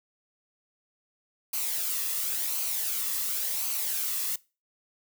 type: noise with flanger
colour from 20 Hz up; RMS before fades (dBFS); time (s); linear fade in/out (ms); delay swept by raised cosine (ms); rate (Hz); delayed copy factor
blue; -30; 1.53-4.36; 5; 0.56 to 1.34; 0.93; -0.5
effects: noise-tail reverb RT60 0.3 s tail -22 dB re dry